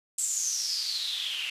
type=noise with band-pass filter sweep; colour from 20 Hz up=white; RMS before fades=-31 dBFS; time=0.18-1.5 s; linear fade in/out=5 ms; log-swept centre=7900 to 2700 Hz; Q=9; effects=resampled to 32000 Hz

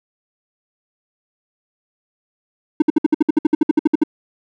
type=tone bursts; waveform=triangle; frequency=306.2 Hz; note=D#4; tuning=28 cents flat; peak=-6 dBFS; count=16; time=2.8-4.036 s; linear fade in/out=5 ms; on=21 ms; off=60 ms; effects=none

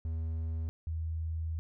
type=tone pair in turn; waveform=triangle / sine; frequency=80.8 / 80.8 Hz; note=E2 / E2; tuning=-34 / -34 cents; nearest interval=unison; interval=0 cents; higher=neither; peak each=-30 / -32 dBFS; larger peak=first; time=0.05-0.69 / 0.87-1.59 s; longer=second; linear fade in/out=0 ms; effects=none

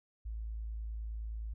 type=tone; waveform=sine; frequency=54.8 Hz; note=A1; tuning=6 cents flat; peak=-37 dBFS; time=0.25-1.54 s; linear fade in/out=10 ms; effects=none

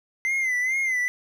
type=tone with vibrato; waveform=triangle; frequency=2057 Hz; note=C7; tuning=30 cents flat; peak=-20 dBFS; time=0.25-1.08 s; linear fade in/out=0 ms; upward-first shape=sine; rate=2.3 Hz; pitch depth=78 cents each way; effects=none

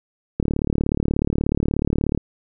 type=click train; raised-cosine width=3 ms; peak=-7 dBFS; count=66; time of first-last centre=0.4-2.176 s; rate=36.6 Hz; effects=none

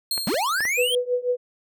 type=tone with exponential decay; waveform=sawtooth; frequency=4231 Hz; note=C8; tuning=19 cents sharp; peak=-18 dBFS; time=0.11-0.85 s; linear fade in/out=2 ms; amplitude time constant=160 ms
type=clicks; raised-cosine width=0.5 ms; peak=-18 dBFS; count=4; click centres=0.178 / 0.342 / 0.606 / 0.653 s
type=linear sweep; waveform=square; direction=up; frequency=158.8 to 3261 Hz; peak=-22 dBFS; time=0.27-0.95 s; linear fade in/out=2 ms
type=tone with tremolo; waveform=sine; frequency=493.9 Hz; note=B4; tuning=in tune; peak=-17 dBFS; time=0.77-1.37 s; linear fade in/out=20 ms; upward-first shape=triangle; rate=6.1 Hz; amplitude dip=95%
effects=none

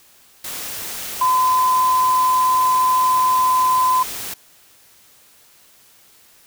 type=tone in noise; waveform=sine; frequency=1019 Hz; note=C6; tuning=46 cents flat; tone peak=-13 dBFS; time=1.21-4.03 s; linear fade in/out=5 ms; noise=white; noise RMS=-29 dBFS; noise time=0.44-4.34 s; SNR=+13 dB; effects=white hiss -51 dBFS RMS until 6.46 s

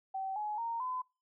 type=tone with pitch steps; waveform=sine; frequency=769 / 843.5 / 925.1 / 1014.7 Hz; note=G5 / G#5 / A#5 / B5; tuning=-33 / +27 / -13 / +47 cents; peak=-34 dBFS; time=0.14-1.02 s; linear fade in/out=10 ms; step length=220 ms; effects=noise-tail reverb RT60 0.3 s tail -24 dB re dry

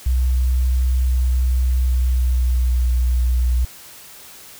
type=tone with pitch glide; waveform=sine; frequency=63.1 to 61.37 Hz; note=B1 to B1; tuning=+38 to -10 cents; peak=-14 dBFS; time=0.06-3.65 s; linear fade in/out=5 ms; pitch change=-48 cents; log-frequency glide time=1.75-2.84 s; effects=white hiss -41 dBFS RMS until 4.59 s

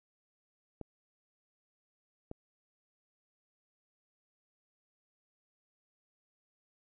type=clicks; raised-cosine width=2 ms; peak=-28 dBFS; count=2; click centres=0.813 / 2.314 s; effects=none

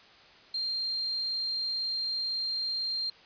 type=tone; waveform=sine; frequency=4186 Hz; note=C8; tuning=in tune; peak=-29 dBFS; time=0.54-3.1 s; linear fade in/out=5 ms; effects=white hiss -55 dBFS RMS until 3.25 s + resampled to 11025 Hz

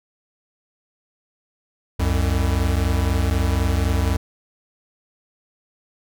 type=tone pair together; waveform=square; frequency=65.41 / 89.37 Hz; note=C2 / F2; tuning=0 / +40 cents; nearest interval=perfect fourth; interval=540 cents; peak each=-21 dBFS; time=1.99-4.17 s; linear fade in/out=10 ms; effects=none

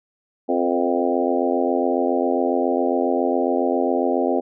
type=harmonic tone with a mistuned harmonic; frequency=87.31 Hz; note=F2; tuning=in tune; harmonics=3 / 4 / 5 / 6 / 7 / 8 / 9; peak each=-23 / -24 / -25 / -26 / -26 / -27 / -28 dBFS; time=0.48-4.41 s; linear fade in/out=20 ms; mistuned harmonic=6; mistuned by=-29 cents; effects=none

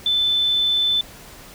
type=tone; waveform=sine; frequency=3520 Hz; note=A7; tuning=in tune; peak=-16 dBFS; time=0.06-1.01 s; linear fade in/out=2 ms; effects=pink hiss -42 dBFS RMS until 1.54 s

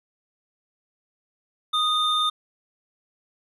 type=tone pair together; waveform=triangle; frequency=1243 / 3612 Hz; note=D#6 / A7; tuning=-2 / +45 cents; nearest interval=octave + tritone; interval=1847 cents; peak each=-21 dBFS; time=1.73-2.3 s; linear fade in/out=10 ms; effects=resampled to 32000 Hz

